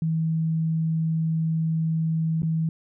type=tone with dropouts; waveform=sine; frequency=161.2 Hz; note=E3; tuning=38 cents flat; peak=-21 dBFS; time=0.02-2.69 s; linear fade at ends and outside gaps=2 ms; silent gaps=2.421-2.431 s; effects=none